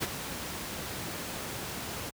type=noise with ADSR envelope; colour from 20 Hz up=pink; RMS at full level=-29 dBFS; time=0-2.11 s; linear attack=27 ms; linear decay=34 ms; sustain=-8 dB; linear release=26 ms; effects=high-pass 80 Hz 12 dB/octave